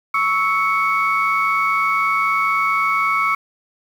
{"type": "tone cluster", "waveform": "sine", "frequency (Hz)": [1113, 1308, 2224], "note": ["C#6", "E6", "C#7"], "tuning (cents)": [7, -14, 5], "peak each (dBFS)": -19, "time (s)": [0.14, 3.35], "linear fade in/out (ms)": 5, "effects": ["tanh soft clip ceiling -8 dBFS", "7-bit"]}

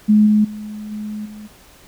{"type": "tone with level steps", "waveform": "sine", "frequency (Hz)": 211.8, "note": "G#3", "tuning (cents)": 34, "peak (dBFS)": [-8, -10, -27, -24, -32], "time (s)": [0.08, 1.48], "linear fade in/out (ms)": 20, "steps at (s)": [0.26, 0.44, 0.91, 1.25], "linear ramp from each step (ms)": 10, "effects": ["pink hiss -47 dBFS RMS until 1.87 s"]}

